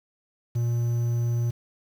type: tone with quantisation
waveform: triangle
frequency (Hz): 118.6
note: A#2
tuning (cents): +30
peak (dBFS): -20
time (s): 0.55-1.51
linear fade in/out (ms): 10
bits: 8
effects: none